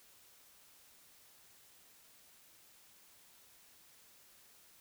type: silence
effects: white hiss -63 dBFS RMS until 4.8 s